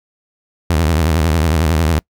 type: tone with vibrato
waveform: sawtooth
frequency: 80 Hz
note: D#2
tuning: 49 cents sharp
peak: -8 dBFS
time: 0.7-1.99 s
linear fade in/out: 0 ms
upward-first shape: sine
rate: 11 Hz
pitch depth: 130 cents each way
effects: noise-tail reverb RT60 0.1 s tail -25 dB re dry